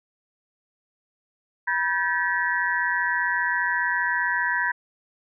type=tone cluster; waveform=sine; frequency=974 / 1554 / 1729 / 1921 Hz; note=B5 / G6 / A6 / B6; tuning=-24 / -16 / -31 / -48 cents; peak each=-27 / -27 / -26 / -28 dBFS; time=1.67-4.72 s; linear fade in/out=10 ms; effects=none